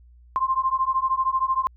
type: beating tone pair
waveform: sine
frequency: 1046.5 / 1059.5 Hz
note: C6 / C6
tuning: 0 / +21 cents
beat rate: 13 Hz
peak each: -23 dBFS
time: 0.36-1.67 s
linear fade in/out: 0 ms
effects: added 60 Hz sine -48 dBFS peak until 1.76 s